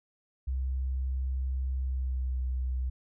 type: tone with pitch glide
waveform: sine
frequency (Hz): 65.2 to 63.56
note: C2 to C2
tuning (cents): -5 to -50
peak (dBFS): -28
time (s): 0.47-2.9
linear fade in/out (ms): 10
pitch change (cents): -45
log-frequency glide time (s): 1.81-2.39
effects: none